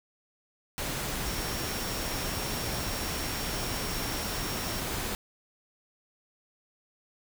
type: tone in noise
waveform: sine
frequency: 5540 Hz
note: F8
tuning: 15 cents flat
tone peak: -41 dBFS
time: 1.26-4.8 s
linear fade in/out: 0 ms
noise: pink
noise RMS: -33 dBFS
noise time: 0.78-5.15 s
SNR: -11 dB
effects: none